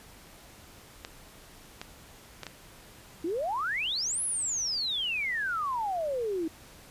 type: clicks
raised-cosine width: 0.2 ms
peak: -20 dBFS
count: 4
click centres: 1.049 / 1.815 / 2.433 / 2.467 s
type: exponential two-way sweep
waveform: sine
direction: up then down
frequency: 311.1 to 10990 to 311.1 Hz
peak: -28 dBFS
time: 3.24-6.48 s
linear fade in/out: 5 ms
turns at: 4.23 s
effects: pink hiss -52 dBFS RMS until 6.9 s + resampled to 32000 Hz